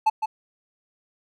triangle tone with echo, 871 Hz, A5, 18 cents flat, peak -13 dBFS, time 0.06-0.1 s, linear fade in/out 10 ms, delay 160 ms, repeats 1, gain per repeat -7 dB, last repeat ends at 0.26 s, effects none

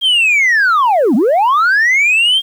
sine linear two-way sweep, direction down then up, 3245 to 196 to 3245 Hz, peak -6 dBFS, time 0.01-2.42 s, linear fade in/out 50 ms, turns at 1.15 s, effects tanh soft clip ceiling -7 dBFS + 7-bit

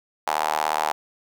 sawtooth tone with high-pass filter, 77 Hz, D#2, 17 cents flat, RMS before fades -24 dBFS, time 0.27-0.92 s, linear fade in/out 0 ms, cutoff 830 Hz, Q 4.2, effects none

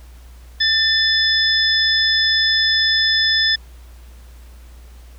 sine tone cluster, 1782 / 3489 / 5120 Hz, A6 / A7 / D#8, +22 / -15 / +49 cents, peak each -18 dBFS, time 0.6-3.56 s, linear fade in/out 10 ms, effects added 60 Hz sine -38 dBFS peak until 5.18 s + pink hiss -51 dBFS RMS until 5.18 s

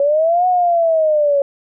sine linear two-way sweep, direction up then down, 554.4 to 736 to 554.4 Hz, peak -11 dBFS, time 0-1.42 s, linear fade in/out 2 ms, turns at 0.47 s, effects none

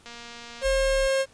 click train, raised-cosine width 0.2 ms, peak -25 dBFS, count 135, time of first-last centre 0.06-0.628 s, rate 236 Hz
45% pulse tone, 537 Hz, C5, 45 cents sharp, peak -21 dBFS, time 0.61-1.26 s, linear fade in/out 50 ms
sine exponential sweep, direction down, 45.23 to 32.7 Hz, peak -28 dBFS, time 0.64-1.08 s, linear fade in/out 20 ms
effects pink hiss -56 dBFS RMS until 1.33 s + resampled to 22050 Hz

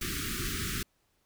pink band-stop noise, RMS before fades -34 dBFS, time 0.01-0.83 s, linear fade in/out 5 ms, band 410 to 1200 Hz, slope 96 dB/octave, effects pink hiss -73 dBFS RMS until 1.25 s

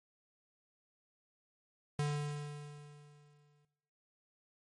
square tone with exponential decay, 146.83 Hz, D3, in tune, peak -31 dBFS, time 1.99-3.65 s, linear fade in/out 2 ms, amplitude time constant 360 ms, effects noise-tail reverb RT60 1.0 s tail -17 dB re dry + MP3 48 kbps

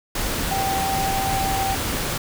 sine tone in noise, 777 Hz, G5, 16 cents flat, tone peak -22 dBFS, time 0.51-1.75 s, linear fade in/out 5 ms, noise pink, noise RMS -25 dBFS, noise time 0.15-2.18 s, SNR 0 dB, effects none

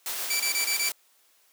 white noise with tremolo, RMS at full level -31 dBFS, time 0.06-0.92 s, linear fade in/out 2 ms, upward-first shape sine, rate 7.7 Hz, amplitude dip 25%
15% pulse tone bursts, 2323 Hz, D7, 20 cents flat, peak -18 dBFS, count 5, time 0.3-0.892 s, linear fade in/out 5 ms, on 100 ms, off 23 ms
effects white hiss -63 dBFS RMS until 1.52 s + high-pass 400 Hz 12 dB/octave

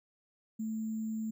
sine tone with sample-and-hold, 220 Hz, A3, in tune, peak -33 dBFS, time 0.59-1.31 s, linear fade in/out 10 ms, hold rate 7350 Hz, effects none

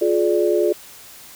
sine chord, D diminished, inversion first, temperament just, 352.4 / 422.9 / 587.3 Hz, F4 / Ab4 / D5, +16 / +31 / 0 cents, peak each -18 / -19 / -21 dBFS, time 0.01-0.73 s, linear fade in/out 10 ms, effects white hiss -42 dBFS RMS until 1.35 s

